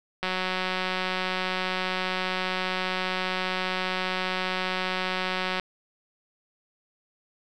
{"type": "click train", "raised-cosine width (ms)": 0.3, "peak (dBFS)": -12, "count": 994, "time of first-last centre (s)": [0.23, 5.598], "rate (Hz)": 185, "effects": []}